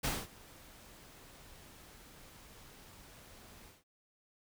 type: noise with ADSR envelope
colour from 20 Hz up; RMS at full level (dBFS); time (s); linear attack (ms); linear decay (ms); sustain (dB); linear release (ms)
pink; -33; 0.03-3.84; 18; 220; -23; 170
effects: none